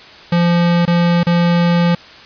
square tone with dropouts, 172.6 Hz, F3, 20 cents flat, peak -11 dBFS, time 0.32-1.95 s, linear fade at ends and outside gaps 5 ms, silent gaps 0.854-0.876 / 1.233-1.267 s, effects white hiss -38 dBFS RMS until 2.25 s + resampled to 11025 Hz

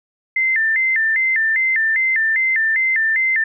sine tone with vibrato, 1924 Hz, B6, 46 cents flat, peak -14 dBFS, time 0.36-3.44 s, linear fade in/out 5 ms, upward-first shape square, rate 2.5 Hz, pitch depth 130 cents each way, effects none

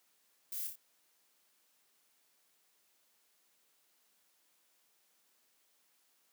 violet noise with echo, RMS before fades -41 dBFS, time 0.52-0.67 s, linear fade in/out 2 ms, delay 29 ms, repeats 3, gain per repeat -4 dB, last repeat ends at 0.757 s, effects white hiss -73 dBFS RMS until 6.32 s + high-pass 200 Hz 12 dB/octave

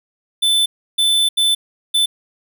square tone bursts at uneven times, 3520 Hz, A7, in tune, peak -13 dBFS, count 4, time 0.42-0.66 / 0.98-1.29 / 1.37-1.55 / 1.94-2.06 s, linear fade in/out 10 ms, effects none

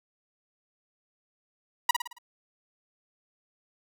sawtooth tone with echo, 965 Hz, B5, 40 cents flat, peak -14 dBFS, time 1.89-1.91 s, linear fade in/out 5 ms, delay 55 ms, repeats 5, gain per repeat -6 dB, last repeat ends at 2.185 s, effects none

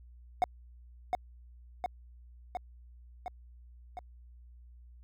triangle tone with echo, 727 Hz, F#5, 31 cents flat, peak -21 dBFS, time 0.42-0.44 s, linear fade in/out 0 ms, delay 710 ms, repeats 5, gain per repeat -3 dB, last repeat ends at 3.99 s, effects added 60 Hz sine -51 dBFS peak until 5.03 s

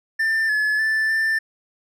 triangle tone with pitch steps, 1787 / 1713 / 1760 / 1779 Hz, A6 / A6 / A6 / A6, +26 / -47 / 0 / +19 cents, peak -16 dBFS, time 0.19-1.39 s, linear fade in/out 10 ms, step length 300 ms, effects none

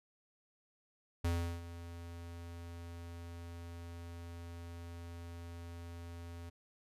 square tone with ADSR envelope, 85.3 Hz, F2, 40 cents flat, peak -31 dBFS, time 1.24-6.5 s, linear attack 8 ms, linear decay 360 ms, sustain -15 dB, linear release 12 ms, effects resampled to 32000 Hz

